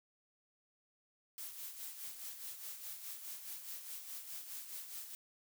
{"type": "noise with tremolo", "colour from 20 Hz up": "blue", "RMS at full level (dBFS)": -45, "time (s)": [1.38, 5.15], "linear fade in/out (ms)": 0, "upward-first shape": "sine", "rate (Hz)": 4.8, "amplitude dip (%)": 55, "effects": []}